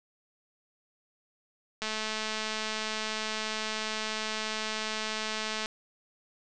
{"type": "click train", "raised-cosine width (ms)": 0.2, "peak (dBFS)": -16, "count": 834, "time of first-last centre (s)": [1.82, 5.659], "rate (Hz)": 217, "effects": ["resampled to 22050 Hz"]}